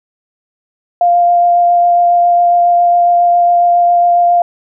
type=tone with vibrato; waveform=sine; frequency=698.5 Hz; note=F5; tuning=in tune; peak=-6 dBFS; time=1.01-4.42 s; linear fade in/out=2 ms; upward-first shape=sine; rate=7.3 Hz; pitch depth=9 cents each way; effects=none